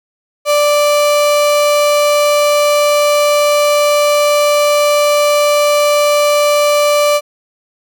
35% pulse tone, 587.3 Hz, D5, in tune, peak -7 dBFS, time 0.45-7.21 s, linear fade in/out 50 ms, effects none

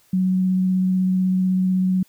sine tone with vibrato, 185.8 Hz, F#3, 7 cents sharp, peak -16 dBFS, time 0.13-2.03 s, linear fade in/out 5 ms, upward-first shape triangle, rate 16 Hz, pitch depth 12 cents each way, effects white hiss -58 dBFS RMS until 2.08 s

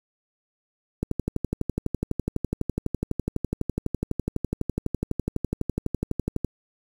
click train, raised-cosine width 3 ms, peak -11 dBFS, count 66, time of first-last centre 1.03-6.447 s, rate 12 Hz, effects 7-bit

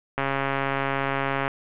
click train, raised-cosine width 0.5 ms, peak -10 dBFS, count 179, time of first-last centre 0.18-1.479 s, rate 137 Hz, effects resampled to 8000 Hz + 8-bit

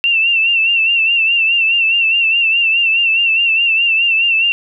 sine tone with vibrato, 2712 Hz, E7, 49 cents sharp, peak -10 dBFS, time 0.04-4.52 s, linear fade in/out 0 ms, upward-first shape sine, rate 4.8 Hz, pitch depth 60 cents each way, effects none

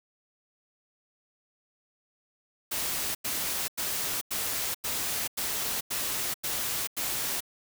white noise bursts, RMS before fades -31 dBFS, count 9, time 2.71-7.406 s, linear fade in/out 10 ms, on 440 ms, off 92 ms, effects none

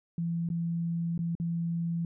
sine tone with dropouts, 168.5 Hz, E3, 38 cents sharp, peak -28 dBFS, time 0.18-2.05 s, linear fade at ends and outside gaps 2 ms, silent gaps 0.489-0.501 / 1.178-1.19 / 1.352-1.399 s, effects none

